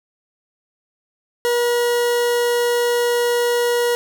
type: tone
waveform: 40% pulse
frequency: 479.9 Hz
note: B4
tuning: 50 cents flat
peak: -15 dBFS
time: 1.45-3.95 s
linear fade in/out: 0 ms
effects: none